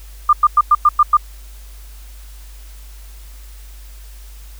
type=tone bursts; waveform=sine; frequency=1200 Hz; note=D6; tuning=37 cents sharp; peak=-6 dBFS; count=7; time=0.29-1.17 s; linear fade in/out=5 ms; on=40 ms; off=100 ms; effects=added 50 Hz sine -34 dBFS peak until 4.59 s + white hiss -46 dBFS RMS until 4.59 s